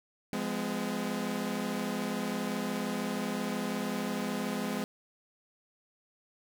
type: chord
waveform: sawtooth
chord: F diminished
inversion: none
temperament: equal with one note detuned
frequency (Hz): 174.61 / 207.7 / 253.4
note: F3 / Ab3 / Cb4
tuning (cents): 0 / 0 / +45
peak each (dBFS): -36 / -30 / -32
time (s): 0.33-4.84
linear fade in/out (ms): 0
effects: none